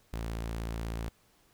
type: tone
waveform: sawtooth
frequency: 56.3 Hz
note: A1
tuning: 40 cents sharp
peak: -30 dBFS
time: 0.13-1.09 s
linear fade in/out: 0 ms
effects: pink hiss -66 dBFS RMS until 1.53 s